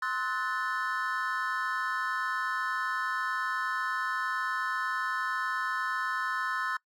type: chord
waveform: triangle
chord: F# half-diminished seventh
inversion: second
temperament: equal with one note detuned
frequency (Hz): 1046.5 / 1288.4 / 1480 / 1760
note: C6 / E6 / F#6 / A6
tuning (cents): 0 / -40 / 0 / 0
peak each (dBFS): -33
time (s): 0.02-6.77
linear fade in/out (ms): 5
effects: noise-tail reverb RT60 0.1 s tail -23 dB re dry